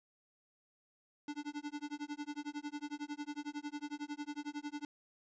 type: tone with tremolo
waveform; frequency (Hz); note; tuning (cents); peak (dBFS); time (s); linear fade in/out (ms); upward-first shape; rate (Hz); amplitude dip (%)
square; 293.7; D4; 0; -38; 1.28-4.85; 2; sine; 11; 100
effects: resampled to 16000 Hz + 13-bit